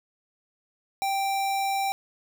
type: tone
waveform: square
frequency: 784 Hz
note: G5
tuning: in tune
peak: -25 dBFS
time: 1.02-1.92 s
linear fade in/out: 0 ms
effects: none